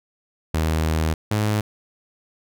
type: tone pair in turn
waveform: sawtooth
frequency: 79.4 / 105.99 Hz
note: D#2 / G#2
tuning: +36 / +36 cents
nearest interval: perfect fourth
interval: 500 cents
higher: second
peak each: -15 dBFS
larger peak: neither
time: 0.54-1.14 / 1.31-1.61 s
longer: first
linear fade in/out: 5 ms
effects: none